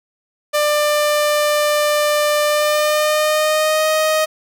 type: tone with pitch glide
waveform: sawtooth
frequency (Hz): 595 to 624.6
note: D5 to D#5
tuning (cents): +22 to +7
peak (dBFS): -10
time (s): 0.53-4.26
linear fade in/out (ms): 20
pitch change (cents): +85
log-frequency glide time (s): 2.45-3.88
effects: none